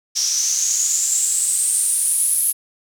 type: noise with band-pass filter sweep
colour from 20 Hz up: white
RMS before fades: -19 dBFS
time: 0.15-2.53 s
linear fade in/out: 20 ms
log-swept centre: 5600 to 11000 Hz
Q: 9
effects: none